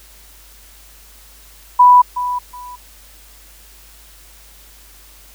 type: tone with echo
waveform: sine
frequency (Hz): 987.8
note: B5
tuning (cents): 0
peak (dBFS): -4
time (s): 1.79-2.02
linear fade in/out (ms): 10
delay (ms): 370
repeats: 2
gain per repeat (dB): -13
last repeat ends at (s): 2.76
effects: added 50 Hz sine -45 dBFS peak until 5.34 s + white hiss -45 dBFS RMS until 5.34 s